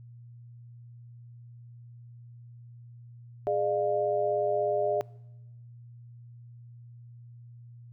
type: chord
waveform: sine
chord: D diminished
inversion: second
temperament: equal with one note detuned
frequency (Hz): 415.3 / 601.8 / 698.5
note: Ab4 / D5 / F5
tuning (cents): 0 / +42 / 0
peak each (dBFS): -30 / -27 / -31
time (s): 3.47-5.01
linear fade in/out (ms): 0
effects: noise-tail reverb RT60 1.0 s tail -24 dB re dry + added 119 Hz sine -46 dBFS peak until 7.92 s